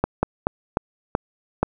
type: slowing click train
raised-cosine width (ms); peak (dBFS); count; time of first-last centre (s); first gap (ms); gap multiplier
1; -4; 6; 0.04-1.63; 190; 1.26
effects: none